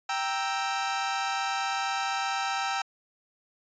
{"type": "chord", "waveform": "sawtooth", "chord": "E diminished", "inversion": "first", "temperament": "equal", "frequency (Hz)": [784, 932.3, 1318.5], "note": ["G5", "Bb5", "E6"], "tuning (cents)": [0, 0, 0], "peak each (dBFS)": [-26, -31, -29], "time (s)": [0.09, 2.82], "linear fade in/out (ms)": 5, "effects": ["resampled to 16000 Hz"]}